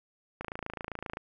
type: click train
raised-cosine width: 0.5 ms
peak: -21 dBFS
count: 22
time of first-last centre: 0.41-1.171 s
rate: 27.6 Hz
effects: none